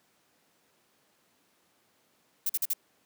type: noise bursts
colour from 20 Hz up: violet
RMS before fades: -28 dBFS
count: 4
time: 2.46-2.735 s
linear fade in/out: 5 ms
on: 35 ms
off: 45 ms
effects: pink hiss -68 dBFS RMS until 3.05 s + high-pass 200 Hz 12 dB/octave